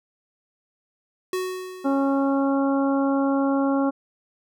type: tone with exponential decay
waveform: square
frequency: 370 Hz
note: F#4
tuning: in tune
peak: -23 dBFS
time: 1.33-2.58 s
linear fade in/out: 2 ms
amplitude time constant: 270 ms
type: harmonic tone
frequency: 274.8 Hz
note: C#4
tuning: 15 cents flat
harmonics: 1 / 2 / 3 / 4 / 5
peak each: -20 / -26 / -30 / -32 / -34 dBFS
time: 1.84-3.91 s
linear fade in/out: 20 ms
effects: none